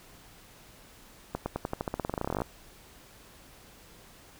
accelerating click train, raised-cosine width 1 ms, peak -16 dBFS, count 23, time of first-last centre 1.35-2.419 s, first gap 110 ms, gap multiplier 0.91, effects pink hiss -54 dBFS RMS until 4.39 s

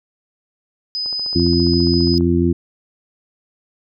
sine tone, 5010 Hz, D#8, 11 cents sharp, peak -20 dBFS, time 0.95-2.18 s, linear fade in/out 0 ms
click train, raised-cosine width 1 ms, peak -25 dBFS, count 18, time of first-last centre 1.06-2.209 s, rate 14.8 Hz
harmonic tone, 86 Hz, F2, 26 cents flat, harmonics 1 / 2 / 3 / 4, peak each -19 / -19 / -18 / -17 dBFS, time 1.35-2.53 s, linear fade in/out 10 ms
effects none

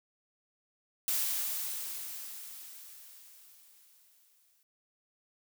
blue noise with exponential decay, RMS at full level -30 dBFS, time 1.08-4.63 s, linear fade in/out 1 ms, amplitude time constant 770 ms, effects none

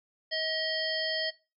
harmonic tone, 635 Hz, D#5, 35 cents sharp, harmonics 1 / 3 / 5 / 7 / 8, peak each -35 / -35 / -35 / -35 / -35 dBFS, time 0.31-1.31 s, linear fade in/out 20 ms, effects noise-tail reverb RT60 0.3 s tail -20 dB re dry

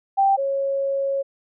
sine tone pair in turn, 784 / 549.3 Hz, G5 / C#5, 0 / -16 cents, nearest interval tritone, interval 616 cents, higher first, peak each -14 / -20 dBFS, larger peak first, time 0.17-0.37 / 0.37-1.23 s, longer second, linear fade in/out 20 ms, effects none

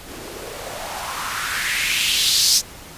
blue noise with band-pass filter sweep, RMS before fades -22 dBFS, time 0.05-2.62 s, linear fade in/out 50 ms, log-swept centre 270 to 5600 Hz, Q 3, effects pink hiss -39 dBFS RMS until 2.97 s + resampled to 32000 Hz

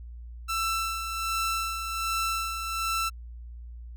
sawtooth tone with tremolo, 1334 Hz, E6, 20 cents sharp, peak -22 dBFS, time 0.48-3.1 s, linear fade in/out 20 ms, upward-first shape sine, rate 1.3 Hz, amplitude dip 50%, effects added 59 Hz sine -39 dBFS peak until 3.96 s

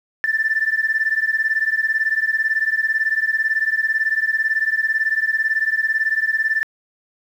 sine beating tone pair, 1760 / 1778 Hz, A6 / A6, 0 / +18 cents, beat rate 18 Hz, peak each -19 dBFS, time 0.24-6.63 s, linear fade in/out 0 ms, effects tanh soft clip ceiling -9 dBFS + 8-bit

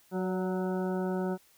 harmonic tone with a mistuned harmonic, 185 Hz, F#3, in tune, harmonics 1 / 2 / 3 / 4 / 5 / 7 / 8, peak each -31 / -33 / -39 / -41 / -43 / -48 / -47 dBFS, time 0.11-1.38 s, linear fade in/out 50 ms, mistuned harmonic 3, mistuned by +29 cents, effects white hiss -63 dBFS RMS until 1.57 s

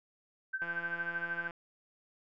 sine tone with tremolo, 1548 Hz, G6, 22 cents flat, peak -30 dBFS, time 0.53-1.48 s, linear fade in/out 10 ms, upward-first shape triangle, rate 13 Hz, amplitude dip 95%
click train, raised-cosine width 0.5 ms, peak -30 dBFS, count 152, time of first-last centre 0.62-1.508 s, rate 170 Hz
effects none

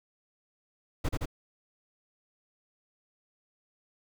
brown noise with echo, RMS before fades -28 dBFS, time 1.04-1.09 s, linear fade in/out 10 ms, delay 84 ms, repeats 2, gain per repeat -2 dB, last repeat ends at 1.258 s, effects none

